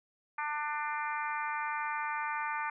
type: harmonic tone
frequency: 298.2 Hz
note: D4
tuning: 27 cents sharp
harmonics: 3 / 4 / 5 / 6 / 7 / 8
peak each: -36 / -38 / -40 / -42 / -43 / -44 dBFS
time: 0.38-2.7 s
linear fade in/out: 5 ms
effects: none